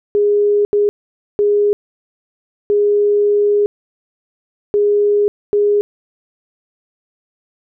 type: tone bursts at uneven times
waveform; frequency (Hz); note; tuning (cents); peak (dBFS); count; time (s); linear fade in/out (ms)
sine; 412; G#4; -14; -10; 6; 0.15-0.65 / 0.73-0.89 / 1.39-1.73 / 2.7-3.66 / 4.74-5.28 / 5.53-5.81; 0
effects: none